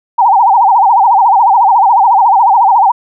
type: tone with vibrato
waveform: sine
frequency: 860 Hz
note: A5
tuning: 40 cents flat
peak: -4 dBFS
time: 0.18-2.92 s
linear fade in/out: 10 ms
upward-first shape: sine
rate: 14 Hz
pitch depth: 210 cents each way
effects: none